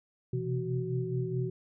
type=tone cluster; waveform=sine; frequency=126.2 / 130.9 / 167.5 / 373 Hz; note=B2 / C3 / E3 / F#4; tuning=+38 / +1 / +28 / +14 cents; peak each=-33 / -36 / -37 / -35 dBFS; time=0.33-1.5 s; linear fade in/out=5 ms; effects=none